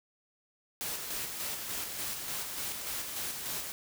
white noise with tremolo, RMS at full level -36 dBFS, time 0.81-3.72 s, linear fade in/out 0 ms, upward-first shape square, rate 3.4 Hz, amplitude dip 35%, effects none

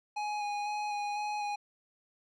square tone with vibrato, 830.6 Hz, G#5, in tune, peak -33 dBFS, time 0.16-1.56 s, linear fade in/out 10 ms, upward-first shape square, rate 2 Hz, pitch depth 13 cents each way, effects low-pass 5000 Hz 12 dB/octave

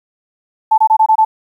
sine tone bursts, 876 Hz, A5, 8 cents flat, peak -6 dBFS, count 6, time 0.71-1.25 s, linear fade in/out 10 ms, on 70 ms, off 24 ms, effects 8-bit

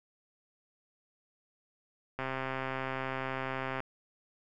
click train, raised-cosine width 0.5 ms, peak -20 dBFS, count 214, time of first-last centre 2.19-3.804 s, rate 132 Hz, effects none

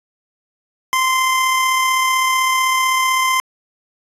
25% pulse tone with amplitude modulation, 1040 Hz, C6, 11 cents flat, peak -9 dBFS, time 0.93-3.4 s, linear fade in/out 0 ms, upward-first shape sine, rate 35.8 Hz, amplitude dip 25%, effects resampled to 32000 Hz

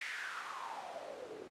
white noise with band-pass filter sweep, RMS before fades -45 dBFS, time 0.01-1.48 s, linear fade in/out 5 ms, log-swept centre 2100 to 360 Hz, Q 5.8, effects low-pass 10000 Hz 12 dB/octave + AAC 48 kbps

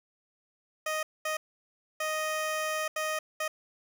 15% pulse tone bursts at uneven times, 622.3 Hz, D#5, in tune, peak -23 dBFS, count 5, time 0.86-1.03 / 1.25-1.37 / 2-2.88 / 2.96-3.19 / 3.4-3.48 s, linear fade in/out 5 ms, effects none

